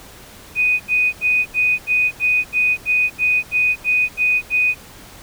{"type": "tone bursts", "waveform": "sine", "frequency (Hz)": 2489, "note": "D#7", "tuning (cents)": 0, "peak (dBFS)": -13, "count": 13, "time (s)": [0.55, 4.748], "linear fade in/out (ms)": 50, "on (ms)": 250, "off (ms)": 79, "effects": ["pink hiss -41 dBFS RMS until 5.22 s"]}